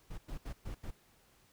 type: noise bursts at uneven times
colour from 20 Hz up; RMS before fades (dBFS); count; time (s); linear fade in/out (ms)
brown; -41; 5; 0.1-0.18 / 0.28-0.38 / 0.45-0.53 / 0.65-0.75 / 0.83-0.91; 10
effects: pink hiss -67 dBFS RMS until 1.52 s